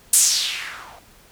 violet noise with low-pass filter sweep, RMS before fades -21 dBFS, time 0.13-0.99 s, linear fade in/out 5 ms, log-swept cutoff 9700 to 670 Hz, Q 2.8, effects pink hiss -51 dBFS RMS until 1.31 s

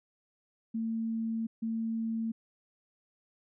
sine tone bursts at uneven times, 225.5 Hz, A3, 43 cents sharp, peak -30 dBFS, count 2, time 0.74-1.47 / 1.62-2.32 s, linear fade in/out 10 ms, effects none

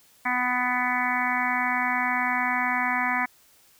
harmonic tone, 248.9 Hz, B3, 14 cents sharp, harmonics 1 / 3 / 4 / 5 / 6 / 7 / 8 / 9, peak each -33 / -30 / -29 / -33 / -35 / -30 / -29 / -31 dBFS, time 0.25-3.26 s, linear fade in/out 10 ms, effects white hiss -58 dBFS RMS until 3.79 s

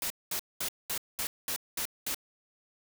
white noise bursts, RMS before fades -33 dBFS, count 8, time 0.02-2.146 s, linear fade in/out 2 ms, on 82 ms, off 210 ms, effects none

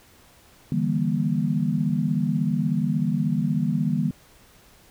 sine chord, E half-diminished seventh, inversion third, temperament just, 148.33 / 164.81 / 197.78 / 237.3 Hz, D3 / E3 / G3 / Bb3, +18 / 0 / +16 / +31 cents, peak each -26 dBFS, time 0.72-4.11 s, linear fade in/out 2 ms, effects pink hiss -54 dBFS RMS until 4.9 s

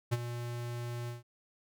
square tone with ADSR envelope, 119.8 Hz, A#2, 48 cents sharp, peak -26 dBFS, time 0.11-1.23 s, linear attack 21 ms, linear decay 33 ms, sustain -11 dB, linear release 150 ms, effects none

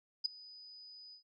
sine tone with ADSR envelope, 4978 Hz, D#8, in tune, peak -27 dBFS, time 0.24-1.23 s, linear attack 16 ms, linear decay 7 ms, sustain -24 dB, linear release 100 ms, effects none

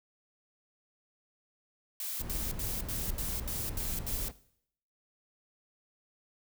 blue noise bursts, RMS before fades -37 dBFS, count 8, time 2-4.285 s, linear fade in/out 2 ms, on 220 ms, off 75 ms
brown noise, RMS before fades -38 dBFS, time 2.19-4.32 s, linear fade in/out 20 ms
effects noise-tail reverb RT60 0.7 s tail -19 dB re dry

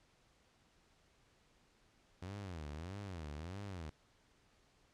sawtooth tone with vibrato, 86.4 Hz, F2, 18 cents flat, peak -40 dBFS, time 2.22-3.9 s, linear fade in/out 5 ms, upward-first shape sine, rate 1.6 Hz, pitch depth 290 cents each way, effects pink hiss -71 dBFS RMS until 4.93 s + low-pass 7000 Hz 12 dB/octave

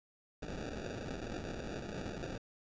white noise with sample-and-hold, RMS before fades -42 dBFS, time 0.42-2.38 s, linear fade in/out 5 ms, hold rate 1050 Hz, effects resampled to 16000 Hz

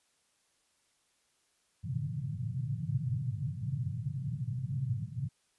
pink band-pass noise, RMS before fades -35 dBFS, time 1.83-5.29 s, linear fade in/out 20 ms, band 110 to 150 Hz, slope 48 dB/octave, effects white hiss -73 dBFS RMS until 5.58 s + resampled to 24000 Hz

